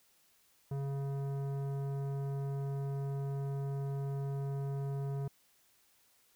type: tone with tanh clipping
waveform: sine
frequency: 138.59 Hz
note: C#3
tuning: in tune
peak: -36 dBFS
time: 0.71-5.28 s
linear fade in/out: 5 ms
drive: 14 dB
effects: white hiss -69 dBFS RMS until 6.35 s